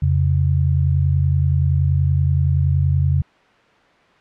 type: tone pair together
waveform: sine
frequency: 86.12 / 136.7 Hz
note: F2 / C#3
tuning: -24 / -24 cents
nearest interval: minor sixth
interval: 800 cents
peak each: -16 / -17 dBFS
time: 0.02-3.22 s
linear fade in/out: 5 ms
effects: white hiss -52 dBFS RMS until 4.2 s + low-pass 2000 Hz 12 dB/octave